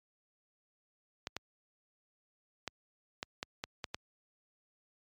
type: clicks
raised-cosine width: 0.2 ms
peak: -19 dBFS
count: 8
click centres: 1.271 / 1.366 / 2.677 / 3.229 / 3.429 / 3.639 / 3.842 / 3.945 s
effects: high-pass 60 Hz 12 dB/octave + MP3 96 kbps